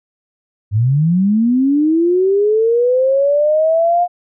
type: linear sweep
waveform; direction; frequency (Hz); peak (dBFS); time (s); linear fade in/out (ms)
sine; up; 98 to 714; -10; 0.71-4.08; 50
effects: none